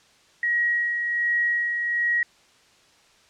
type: tone with tremolo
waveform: sine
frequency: 1900 Hz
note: A#6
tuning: 33 cents sharp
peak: -19 dBFS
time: 0.43-2.23 s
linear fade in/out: 2 ms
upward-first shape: sine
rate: 1.3 Hz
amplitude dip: 40%
effects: white hiss -57 dBFS RMS until 3.29 s + low-pass 6000 Hz 12 dB/octave